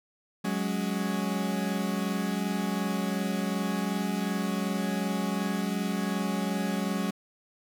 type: chord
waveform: 40% pulse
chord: F# suspended second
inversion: none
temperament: equal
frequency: 185 / 207.7 / 277.2 Hz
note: F#3 / G#3 / C#4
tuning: 0 / 0 / 0 cents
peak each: -30 / -30 / -35 dBFS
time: 0.44-7.11 s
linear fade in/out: 10 ms
effects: none